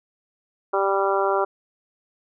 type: harmonic tone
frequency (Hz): 196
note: G3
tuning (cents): 0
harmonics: 2 / 3 / 4 / 5 / 6 / 7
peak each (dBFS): -23 / -25 / -26 / -27 / -28 / -28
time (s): 0.73-1.45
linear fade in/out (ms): 10
effects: none